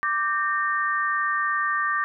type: chord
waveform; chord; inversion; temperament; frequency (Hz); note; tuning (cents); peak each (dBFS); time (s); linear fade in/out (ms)
sine; G minor; second; equal with one note detuned; 1174.7 / 1568 / 1830.5; D6 / G6 / Bb6; 0 / 0 / -32; -24 / -29 / -26; 0.03-2.04; 0
effects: none